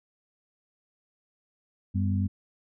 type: tone cluster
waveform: sine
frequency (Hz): 94.2 / 198.3 / 248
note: F#2 / G3 / B3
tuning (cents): +32 / +20 / +7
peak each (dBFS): -25 / -29 / -34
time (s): 1.94-2.28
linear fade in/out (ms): 20
effects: none